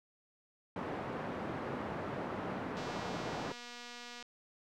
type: band-pass noise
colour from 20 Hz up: pink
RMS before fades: -40 dBFS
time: 0.76-3.52 s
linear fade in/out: 2 ms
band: 160 to 1300 Hz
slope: 12 dB/octave
type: click train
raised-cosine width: 0.2 ms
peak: -31 dBFS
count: 352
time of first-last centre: 2.77-4.226 s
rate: 241 Hz
effects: none